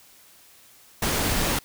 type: noise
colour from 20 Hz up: pink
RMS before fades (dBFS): -24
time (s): 1.02-1.59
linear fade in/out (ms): 5
effects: white hiss -53 dBFS RMS until 1.64 s